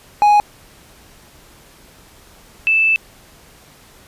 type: tone pair in turn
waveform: triangle / sine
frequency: 830.6 / 2637 Hz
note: G#5 / E7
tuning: 0 / 0 cents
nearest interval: octave + minor sixth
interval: 2000 cents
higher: second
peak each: -6 / -11 dBFS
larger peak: first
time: 0.22-0.4 / 2.67-2.96 s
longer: second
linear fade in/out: 0 ms
effects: pink hiss -46 dBFS RMS until 4.07 s + resampled to 32000 Hz